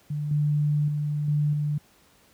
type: tone with level steps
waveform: sine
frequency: 148.2 Hz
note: D3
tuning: 16 cents sharp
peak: -26 / -20 / -24 / -20 / -23 dBFS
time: 0.1-1.78 s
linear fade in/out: 5 ms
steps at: 0.31 / 0.88 / 1.28 / 1.53 s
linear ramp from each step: 2 ms
effects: pink hiss -59 dBFS RMS until 2.33 s + high-pass 60 Hz 12 dB/octave